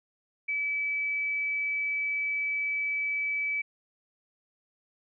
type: tone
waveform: sine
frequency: 2298 Hz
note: D7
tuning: 38 cents flat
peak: -27 dBFS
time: 0.48-3.62 s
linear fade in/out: 10 ms
effects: none